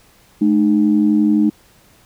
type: tone pair together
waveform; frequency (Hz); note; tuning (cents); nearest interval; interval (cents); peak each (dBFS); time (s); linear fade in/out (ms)
sine; 213.9 / 305.6; A3 / D#4; -49 / -31; tritone; 618; -13; 0.41-1.5; 10
effects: tanh soft clip ceiling -3 dBFS + pink hiss -51 dBFS RMS until 2.05 s